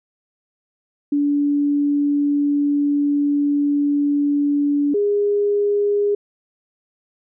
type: tone pair in turn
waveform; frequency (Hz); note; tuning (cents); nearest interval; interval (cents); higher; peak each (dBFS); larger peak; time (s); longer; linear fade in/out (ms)
sine; 288.3 / 409.4; D4 / G#4; -32 / -25; tritone; 607; second; -15 / -15; neither; 1.12-4.94 / 4.94-6.15; first; 5
effects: none